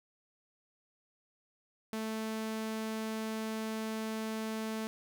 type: tone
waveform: sawtooth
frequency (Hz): 220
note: A3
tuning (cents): 0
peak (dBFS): -31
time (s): 1.93-4.87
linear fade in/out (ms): 0
effects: none